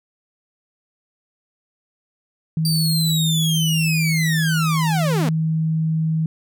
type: tone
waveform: sine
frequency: 159.6 Hz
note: D#3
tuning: 44 cents sharp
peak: -17 dBFS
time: 2.57-6.26 s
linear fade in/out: 2 ms
type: linear sweep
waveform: sawtooth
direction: down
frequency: 4700 to 204.6 Hz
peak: -18 dBFS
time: 2.65-5.29 s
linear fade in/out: 2 ms
effects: none